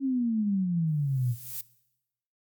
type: exponential sweep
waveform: sine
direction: down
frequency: 277.2 to 116.54 Hz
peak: -24 dBFS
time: 0-1.36 s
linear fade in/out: 50 ms
type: noise with exponential growth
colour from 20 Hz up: violet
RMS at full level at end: -33 dBFS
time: 0.87-1.61 s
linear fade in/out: 2 ms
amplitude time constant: 160 ms
effects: noise-tail reverb RT60 0.9 s tail -20 dB re dry + Opus 48 kbps